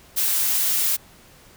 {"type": "noise", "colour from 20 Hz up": "blue", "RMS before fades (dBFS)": -21, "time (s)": [0.16, 0.97], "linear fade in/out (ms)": 20, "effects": ["pink hiss -50 dBFS RMS until 1.56 s"]}